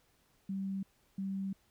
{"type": "tone bursts at uneven times", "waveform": "sine", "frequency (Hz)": 193.9, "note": "G3", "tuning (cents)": -19, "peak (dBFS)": -34, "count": 2, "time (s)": [[0.49, 0.83], [1.18, 1.53]], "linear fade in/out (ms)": 5, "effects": ["pink hiss -71 dBFS RMS until 1.7 s"]}